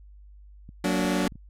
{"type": "clicks", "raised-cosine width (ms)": 5, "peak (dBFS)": -31, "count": 7, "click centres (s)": [0.691, 0.997, 1.049, 1.244, 1.277, 1.322, 1.356]}
{"type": "chord", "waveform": "sawtooth", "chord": "Gb augmented", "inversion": "none", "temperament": "just", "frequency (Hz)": [185, 231.2, 289.1], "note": ["Gb3", "Bb3", "D4"], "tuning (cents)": [0, -14, -27], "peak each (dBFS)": [-22, -26, -23], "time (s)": [0.84, 1.28], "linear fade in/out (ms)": 5}
{"effects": ["added 50 Hz sine -46 dBFS peak until 1.49 s", "low-pass 12000 Hz 12 dB/octave"]}